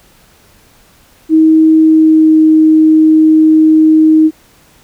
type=tone with pitch glide; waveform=sine; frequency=317.1 to 314 Hz; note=D#4 to D#4; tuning=+33 to +16 cents; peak=-3 dBFS; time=1.29-4.31 s; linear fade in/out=50 ms; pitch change=-17 cents; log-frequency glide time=1.77-2.4 s; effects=pink hiss -46 dBFS RMS until 4.83 s

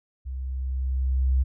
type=tone with level ramp; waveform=sine; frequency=65.1 Hz; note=C2; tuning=8 cents flat; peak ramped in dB=-30 to -17 dBFS; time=0.25-1.44 s; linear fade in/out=20 ms; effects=none

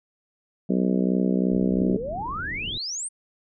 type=harmonic tone; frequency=62.9 Hz; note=B1; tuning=32 cents sharp; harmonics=3 / 4 / 5 / 6 / 7 / 8 / 9 / 10; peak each=-22 / -25 / -30 / -30 / -32 / -36 / -37 / -38 dBFS; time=0.69-1.97 s; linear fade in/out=10 ms
type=low-pass noise; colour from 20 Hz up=pink; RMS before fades=-37 dBFS; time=1.51-2.78 s; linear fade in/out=5 ms; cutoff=360 Hz; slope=24 dB/octave
type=exponential sweep; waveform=sine; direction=up; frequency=246.9 to 9220 Hz; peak=-28 dBFS; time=1.77-3.09 s; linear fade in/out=20 ms
effects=none

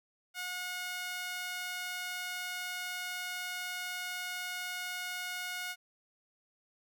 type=tone with high-pass filter; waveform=sawtooth; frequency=724 Hz; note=F#5; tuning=38 cents flat; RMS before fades=-39 dBFS; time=0.34-5.76 s; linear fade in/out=50 ms; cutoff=1600 Hz; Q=1.2; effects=none

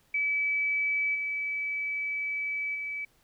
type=tone with level steps; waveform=sine; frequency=2296 Hz; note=D7; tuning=40 cents flat; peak=-25 / -29 / -32 dBFS; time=0.14-3.05 s; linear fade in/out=5 ms; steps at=1.14 / 2.74 s; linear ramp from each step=20 ms; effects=pink hiss -66 dBFS RMS until 3.23 s

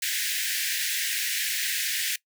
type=high-pass noise; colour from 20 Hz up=pink; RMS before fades=-28 dBFS; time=0.02-2.16 s; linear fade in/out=5 ms; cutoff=1600 Hz; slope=96 dB/octave; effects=noise-tail reverb RT60 0.1 s tail -20 dB re dry

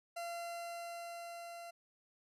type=tone with level ramp; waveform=40% pulse; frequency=685 Hz; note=F5; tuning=34 cents flat; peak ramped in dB=-39 to -46 dBFS; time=0.16-1.71 s; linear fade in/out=10 ms; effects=resampled to 32000 Hz

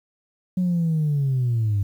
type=linear sweep; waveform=sine; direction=down; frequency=185 to 97.1 Hz; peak=-17 dBFS; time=0.57-1.83 s; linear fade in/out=5 ms; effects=tanh soft clip ceiling -16 dBFS + 9-bit

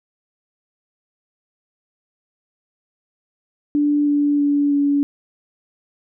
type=tone with pitch steps; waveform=sine; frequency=292.5 / 290 / 287.5 / 285 Hz; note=D4 / D4 / D4 / C#4; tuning=-7 / -22 / -37 / +48 cents; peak=-14 dBFS; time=3.75-5.03 s; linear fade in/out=0 ms; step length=320 ms; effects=none

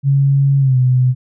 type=tone with pitch glide; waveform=sine; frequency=138.59 to 127.09 Hz; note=C#3 to C3; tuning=0 to -50 cents; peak=-9 dBFS; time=0.03-1.15 s; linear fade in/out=50 ms; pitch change=-150 cents; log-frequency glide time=0.59-0.77 s; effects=none

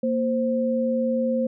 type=tone pair together; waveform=sine; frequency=233.1 / 523.3 Hz; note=A#3 / C5; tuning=0 / 0 cents; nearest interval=octave + major second; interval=1400 cents; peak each=-23 / -23 dBFS; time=0.03-1.47 s; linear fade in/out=5 ms; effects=none

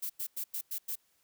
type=noise bursts; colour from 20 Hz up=violet; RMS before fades=-36 dBFS; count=6; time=0.02-0.957 s; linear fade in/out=10 ms; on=77 ms; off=95 ms; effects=white hiss -72 dBFS RMS until 1.23 s

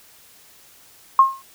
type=tone with exponential decay; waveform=sine; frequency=1072 Hz; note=C6; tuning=42 cents sharp; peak=-5 dBFS; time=1.19-1.42 s; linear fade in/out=2 ms; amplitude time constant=48 ms; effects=white hiss -50 dBFS RMS until 1.54 s

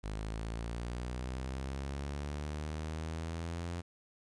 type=linear sweep; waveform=sawtooth; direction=up; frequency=51.7 to 87 Hz; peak=-33 dBFS; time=0.03-3.82 s; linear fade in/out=20 ms; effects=resampled to 22050 Hz + 12-bit

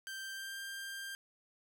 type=tone with pitch glide; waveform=sawtooth; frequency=1568 to 1589 Hz; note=G6 to G6; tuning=0 to +23 cents; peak=-38 dBFS; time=0.07-1.15 s; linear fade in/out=0 ms; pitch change=+23 cents; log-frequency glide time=0.21-0.6 s; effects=11-bit

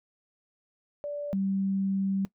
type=tone pair in turn; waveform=sine; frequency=582 / 194.22 Hz; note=D5 / G3; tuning=-16 / -16 cents; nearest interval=octave + perfect fifth; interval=1900 cents; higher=first; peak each=-31 / -25 dBFS; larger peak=second; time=1.04-1.33 / 1.33-2.25 s; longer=second; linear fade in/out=0 ms; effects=noise-tail reverb RT60 0.1 s tail -19 dB re dry

